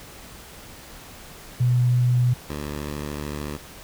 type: tone pair in turn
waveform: sine / 10% pulse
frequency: 123.4 / 73.56 Hz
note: B2 / D2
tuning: -1 / +3 cents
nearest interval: major sixth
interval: 896 cents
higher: first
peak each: -16 / -21 dBFS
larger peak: first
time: 1.6-2.34 / 2.49-3.57 s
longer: second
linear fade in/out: 10 ms
effects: pink hiss -43 dBFS RMS until 3.83 s